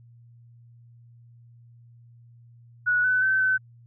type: tone with pitch steps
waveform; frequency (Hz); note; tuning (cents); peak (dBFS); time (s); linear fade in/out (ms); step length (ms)
sine; 1467 / 1504 / 1537 / 1522; F#6 / F#6 / G6 / F#6; -15 / +28 / -35 / +48; -19; 2.86-3.58; 20; 180
effects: added 118 Hz sine -49 dBFS peak until 3.86 s